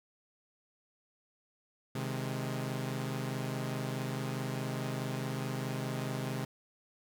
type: chord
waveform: sawtooth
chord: Ab major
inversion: first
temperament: equal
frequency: 130.81 / 155.56 / 207.7 Hz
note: C3 / Eb3 / Ab3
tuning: 0 / 0 / 0 cents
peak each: -32 / -37 / -37 dBFS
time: 1.95-6.45 s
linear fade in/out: 5 ms
effects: none